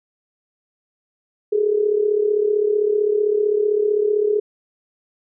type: tone with amplitude modulation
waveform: sine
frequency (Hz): 418.8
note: G#4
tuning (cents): +15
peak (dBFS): -12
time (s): 1.52-4.4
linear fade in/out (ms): 10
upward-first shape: sine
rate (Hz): 35.6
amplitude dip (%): 70
effects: none